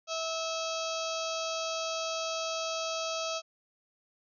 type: harmonic tone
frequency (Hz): 650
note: E5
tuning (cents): -24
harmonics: 1 / 2 / 4 / 5 / 6 / 7 / 8 / 9 / 10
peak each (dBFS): -35 / -38 / -41 / -42 / -43 / -43 / -44 / -45 / -45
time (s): 0.07-3.42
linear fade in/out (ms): 50
effects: none